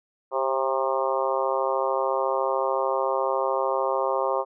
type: harmonic tone with a mistuned harmonic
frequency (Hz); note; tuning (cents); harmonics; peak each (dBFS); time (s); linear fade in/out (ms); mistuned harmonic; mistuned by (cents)
133.7; C3; +38; 3 / 4 / 5 / 6 / 7 / 8 / 9; -30 / -26 / -31 / -31 / -30 / -30 / -34; 0.31-4.45; 50; 3; -29
effects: none